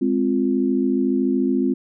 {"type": "chord", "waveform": "sine", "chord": "F minor", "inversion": "first", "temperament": "equal", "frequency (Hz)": [207.7, 261.6, 349.2], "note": ["Ab3", "C4", "F4"], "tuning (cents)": [0, 0, 0], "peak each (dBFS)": [-23, -19, -23], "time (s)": [0.01, 1.74], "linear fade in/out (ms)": 10, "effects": []}